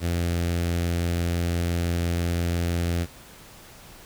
sawtooth tone with notch filter, 85.9 Hz, F2, 28 cents flat, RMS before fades -25 dBFS, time 0-3.07 s, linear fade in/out 50 ms, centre 1000 Hz, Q 1.5, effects pink hiss -47 dBFS RMS until 4.05 s

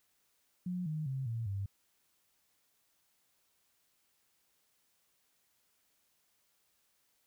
sine tone with pitch steps, 180 / 154.9 / 133.3 / 114.71 / 98.71 Hz, F#3 / D#3 / C3 / A#2 / G2, -47 / -7 / +33 / -27 / +13 cents, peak -34 dBFS, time 0.66-1.66 s, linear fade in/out 5 ms, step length 200 ms, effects white hiss -75 dBFS RMS until 7.26 s

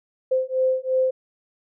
sine beating tone pair, 517 / 519.9 Hz, C5 / C5, -21 / -11 cents, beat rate 2.9 Hz, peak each -22 dBFS, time 0.31-1.11 s, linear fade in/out 10 ms, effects none

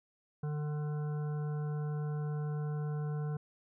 harmonic tone, 149.4 Hz, D3, 30 cents sharp, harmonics 1 / 3 / 5 / 7 / 9 / 10, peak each -33 / -45 / -51 / -55 / -57 / -58 dBFS, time 0.43-3.37 s, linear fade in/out 5 ms, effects none

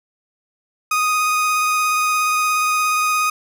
30% pulse tone with vibrato, 1244.5 Hz, D#6, in tune, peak -13 dBFS, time 0.91-3.3 s, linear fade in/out 5 ms, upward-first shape sine, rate 17 Hz, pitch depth 11 cents each way, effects none

